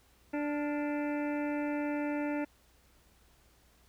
harmonic tone with a mistuned harmonic, 293.7 Hz, D4, in tune, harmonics 1 / 2 / 3 / 5 / 6 / 7 / 8 / 9, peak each -32 / -38 / -42 / -46 / -48 / -49 / -50 / -51 dBFS, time 0.33-2.45 s, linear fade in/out 10 ms, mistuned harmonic 5, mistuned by -61 cents, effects added 60 Hz sine -66 dBFS peak until 3.88 s + pink hiss -66 dBFS RMS until 3.88 s

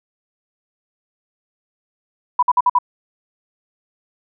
sine tone bursts, 987.8 Hz, B5, in tune, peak -10 dBFS, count 5, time 2.39-2.787 s, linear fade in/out 5 ms, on 37 ms, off 53 ms, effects none

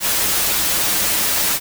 white noise with comb filter, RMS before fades -18 dBFS, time 0-1.6 s, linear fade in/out 50 ms, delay 7.9 ms, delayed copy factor -0.55, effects none

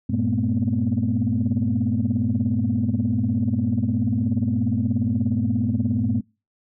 sine tone cluster, 97.8 / 116.7 / 213.3 / 233.6 / 250.4 Hz, G2 / A#2 / G#3 / A#3 / B3, -4 / +2 / +46 / +4 / +24 cents, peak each -25 dBFS, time 0.09-6.21 s, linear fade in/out 10 ms, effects noise-tail reverb RT60 0.3 s tail -25 dB re dry + tanh soft clip ceiling -11 dBFS

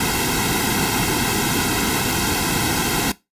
pink noise with comb filter, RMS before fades -20 dBFS, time 0-3.12 s, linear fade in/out 5 ms, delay 1.7 ms, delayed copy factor -0.9, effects noise-tail reverb RT60 0.2 s tail -18 dB re dry + resampled to 32000 Hz

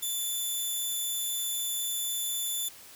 10% pulse tone, 3504 Hz, A7, 8 cents flat, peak -22 dBFS, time 0.02-2.69 s, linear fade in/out 10 ms, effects white hiss -50 dBFS RMS until 2.95 s

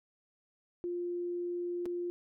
sine tone with dropouts, 350.7 Hz, F4, 7 cents sharp, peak -33 dBFS, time 0.84-2.1 s, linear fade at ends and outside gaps 0 ms, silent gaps 1.856-1.861 s, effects none

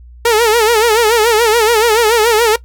sawtooth tone with vibrato, 450 Hz, A4, 39 cents sharp, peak -4 dBFS, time 0.25-2.56 s, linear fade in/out 5 ms, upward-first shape sine, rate 7 Hz, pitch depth 110 cents each way, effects noise-tail reverb RT60 0.1 s tail -19 dB re dry + added 60 Hz sine -34 dBFS peak until 2.64 s

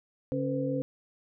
sine tone cluster, 140.9 / 274.3 / 464.9 / 510 Hz, C#3 / C#4 / A#4 / C5, +29 / -18 / -5 / -44 cents, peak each -34 / -31 / -39 / -32 dBFS, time 0.32-0.82 s, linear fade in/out 0 ms, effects none

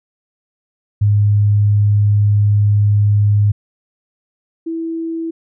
sine tone pair in turn, 103.4 / 328.3 Hz, G#2 / E4, -7 / -7 cents, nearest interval octave + minor sixth, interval 2000 cents, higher second, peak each -9 / -19 dBFS, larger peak first, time 1.01-3.52 / 4.66-5.31 s, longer first, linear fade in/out 10 ms, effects none

